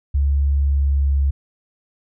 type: tone with pitch glide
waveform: sine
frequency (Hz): 70.2 to 69.39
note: C#2 to C#2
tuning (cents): +22 to +2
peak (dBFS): -14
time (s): 0.14-1.31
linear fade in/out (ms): 10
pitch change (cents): -20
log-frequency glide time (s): 0.61-1.17
effects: none